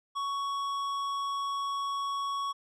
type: tone with tanh clipping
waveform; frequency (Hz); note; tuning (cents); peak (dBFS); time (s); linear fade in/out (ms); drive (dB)
sine; 1115; C#6; +10; -32; 0.15-2.53; 20; 12
effects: none